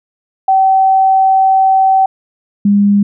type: tone pair in turn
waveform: sine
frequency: 767 / 202.7 Hz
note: G5 / G#3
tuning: -38 / -42 cents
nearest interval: octave + major seventh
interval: 2304 cents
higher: first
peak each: -6 dBFS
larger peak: neither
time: 0.48-2.06 / 2.65-3.03 s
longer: first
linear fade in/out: 5 ms
effects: none